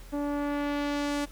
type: tone with low-pass filter sweep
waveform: sawtooth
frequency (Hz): 288.8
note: D4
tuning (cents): -29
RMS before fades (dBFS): -30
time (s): 0.12-1.26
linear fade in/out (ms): 20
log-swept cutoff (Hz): 770 to 11000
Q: 0.77
effects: added 42 Hz sine -45 dBFS peak until 1.31 s + pink hiss -53 dBFS RMS until 1.31 s